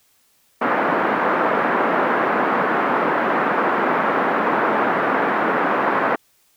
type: band-pass noise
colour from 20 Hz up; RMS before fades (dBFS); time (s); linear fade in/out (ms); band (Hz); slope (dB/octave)
white; -19; 0.61-6.16; 10; 200 to 1500; 24
effects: white hiss -60 dBFS RMS until 6.56 s